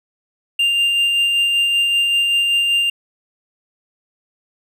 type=tone with tremolo; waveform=triangle; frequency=2794 Hz; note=F7; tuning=in tune; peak=-11 dBFS; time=0.59-2.9 s; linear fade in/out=5 ms; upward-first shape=sine; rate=5.2 Hz; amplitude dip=25%; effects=none